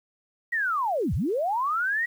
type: linear two-way sweep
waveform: sine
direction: down then up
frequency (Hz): 1934 to 58 to 1934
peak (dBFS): -23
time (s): 0.52-2.06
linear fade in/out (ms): 10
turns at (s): 1.14
effects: 9-bit